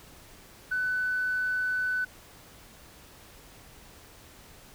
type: tone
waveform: sine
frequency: 1500 Hz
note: F#6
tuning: 23 cents sharp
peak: -25 dBFS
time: 0.71-2.05 s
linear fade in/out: 10 ms
effects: tanh soft clip ceiling -21 dBFS + pink hiss -52 dBFS RMS until 4.74 s